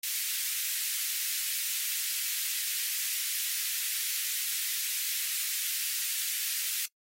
white high-pass noise, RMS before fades -32 dBFS, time 0.03-6.86 s, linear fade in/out 5 ms, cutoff 1900 Hz, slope 24 dB/octave, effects noise-tail reverb RT60 0.1 s tail -23 dB re dry + AAC 48 kbps

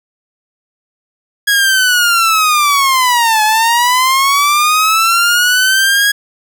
sawtooth linear two-way sweep, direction down then up, 1661.2 to 849 to 1661.2 Hz, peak -5 dBFS, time 1.47-6.12 s, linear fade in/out 10 ms, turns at 3.43 s, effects none

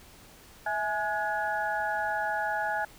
sine tone cluster, 652 / 839 / 1452 / 1678 Hz, E5 / G#5 / F#6 / G#6, -19 / +17 / -33 / +17 cents, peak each -35 / -30 / -34 / -34 dBFS, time 0.66-2.85 s, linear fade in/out 5 ms, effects pink hiss -53 dBFS RMS until 2.98 s

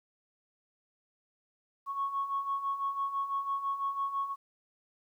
sine beating tone pair, 1100 / 1106 Hz, C#6 / C#6, -14 / -4 cents, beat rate 6 Hz, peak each -37 / -31 dBFS, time 1.86-4.36 s, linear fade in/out 50 ms, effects tanh soft clip ceiling -23 dBFS + 11-bit

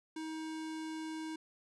square tone, 316.7 Hz, D#4, 31 cents sharp, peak -40 dBFS, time 0.16-1.36 s, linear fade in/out 5 ms, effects resampled to 22050 Hz

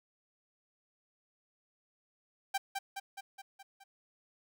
sawtooth tone with echo, 784 Hz, G5, in tune, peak -26 dBFS, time 2.54-2.58 s, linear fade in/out 10 ms, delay 210 ms, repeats 6, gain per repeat -4 dB, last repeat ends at 3.84 s, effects none

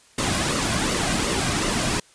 pink noise with flanger, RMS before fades -23 dBFS, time 0.18-2 s, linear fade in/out 5 ms, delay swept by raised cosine 1.2 to 2.3 ms, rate 2.7 Hz, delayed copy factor -0.55, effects white hiss -54 dBFS RMS until 2.14 s + resampled to 22050 Hz

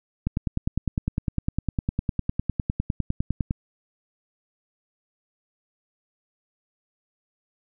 click train, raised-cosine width 5 ms, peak -11 dBFS, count 33, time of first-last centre 0.27-3.509 s, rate 9.88 Hz, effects none

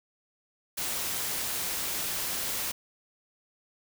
white noise, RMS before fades -32 dBFS, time 0.77-2.72 s, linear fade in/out 10 ms, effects none

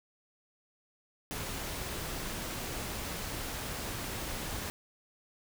pink noise, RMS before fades -38 dBFS, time 1.31-4.7 s, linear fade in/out 0 ms, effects none

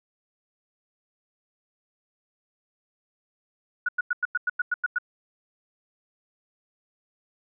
sine tone bursts, 1462 Hz, F#6, 21 cents flat, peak -21 dBFS, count 10, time 3.86-4.985 s, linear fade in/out 5 ms, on 27 ms, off 95 ms, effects none

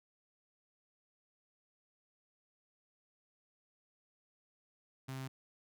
sawtooth tone with notch filter, 132.4 Hz, C3, 21 cents sharp, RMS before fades -43 dBFS, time 5.08-5.28 s, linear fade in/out 10 ms, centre 490 Hz, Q 1.6, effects none

